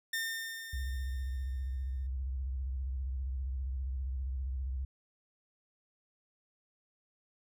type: tone with exponential decay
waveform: sawtooth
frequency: 1813 Hz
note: A#6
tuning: 49 cents flat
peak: -28 dBFS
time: 0.13-2.07 s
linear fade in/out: 5 ms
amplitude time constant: 420 ms
type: tone with vibrato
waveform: sine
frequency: 65.41 Hz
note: C2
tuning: in tune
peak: -33 dBFS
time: 0.73-4.85 s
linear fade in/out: 5 ms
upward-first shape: square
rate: 15 Hz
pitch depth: 91 cents each way
effects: none